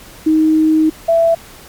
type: tone pair in turn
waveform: sine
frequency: 313.9 / 665.1 Hz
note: D#4 / E5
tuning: +15 / +15 cents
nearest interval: octave + minor second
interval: 1300 cents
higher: second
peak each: -8 dBFS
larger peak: neither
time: 0.26-0.9 / 1.08-1.35 s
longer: first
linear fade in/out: 10 ms
effects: pink hiss -38 dBFS RMS until 1.68 s + MP3 96 kbps